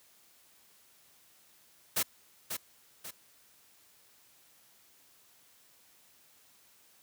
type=noise with echo; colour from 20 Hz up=white; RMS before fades=-29 dBFS; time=1.96-2.03 s; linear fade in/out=10 ms; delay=540 ms; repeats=2; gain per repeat=-7 dB; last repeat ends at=3.11 s; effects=white hiss -63 dBFS RMS until 7.02 s + high-pass 60 Hz 12 dB/octave